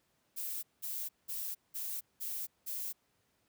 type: noise bursts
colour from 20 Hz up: violet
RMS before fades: -39 dBFS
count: 6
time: 0.36-2.93 s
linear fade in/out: 20 ms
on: 270 ms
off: 190 ms
effects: pink hiss -75 dBFS RMS until 3.48 s + high-pass 80 Hz 12 dB/octave